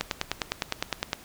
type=click train; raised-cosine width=0.2 ms; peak=-8 dBFS; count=12; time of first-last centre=0.01-1.131 s; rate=9.81 Hz; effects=pink hiss -49 dBFS RMS until 1.24 s